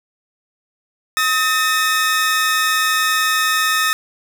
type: tone pair together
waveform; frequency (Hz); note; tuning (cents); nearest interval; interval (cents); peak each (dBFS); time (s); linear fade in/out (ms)
sawtooth; 1270 / 1811.1; D#6 / A6; +35 / +50; tritone; 615; -14; 1.17-3.93; 0
effects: none